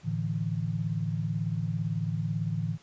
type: chord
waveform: sine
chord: A suspended fourth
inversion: none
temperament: equal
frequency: 110 / 146.83 / 164.81 Hz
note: A2 / D3 / E3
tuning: 0 / 0 / 0 cents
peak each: -32 / -33 / -31 dBFS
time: 0.03-2.78 s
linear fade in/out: 50 ms
effects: pink hiss -58 dBFS RMS until 2.82 s + resampled to 16000 Hz